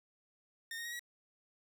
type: tone with pitch steps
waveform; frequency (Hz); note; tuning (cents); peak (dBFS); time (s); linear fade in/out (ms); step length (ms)
sawtooth; 1829 / 1858.8 / 1889.1 / 1919.9; A#6 / A#6 / A#6 / B6; -33 / -5 / +23 / -49; -37; 0.71-0.994; 2; 71
effects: none